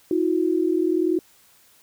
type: tone pair together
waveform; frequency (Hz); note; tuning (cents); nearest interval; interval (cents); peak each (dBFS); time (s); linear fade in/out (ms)
sine; 321.5 / 362; E4 / F#4; -43 / -38; major second; 205; -21; 0.11-1.19; 2
effects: white hiss -56 dBFS RMS until 1.82 s